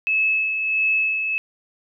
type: tone with tremolo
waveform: sine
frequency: 2597 Hz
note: E7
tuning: 26 cents flat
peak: -16 dBFS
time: 0.07-1.38 s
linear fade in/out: 0 ms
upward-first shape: sine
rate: 1.5 Hz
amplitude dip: 45%
effects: none